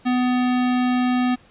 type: tone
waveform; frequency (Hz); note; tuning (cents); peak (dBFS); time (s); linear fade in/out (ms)
square; 249.8; B3; +20; -18; 0.05-1.36; 20
effects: pink hiss -53 dBFS RMS until 1.5 s + resampled to 8000 Hz